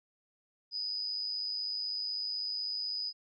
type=tone with amplitude modulation; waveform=sine; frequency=4978 Hz; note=D#8; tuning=in tune; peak=-30 dBFS; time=0.71-3.13 s; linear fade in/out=50 ms; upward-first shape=sine; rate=100 Hz; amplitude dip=70%; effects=none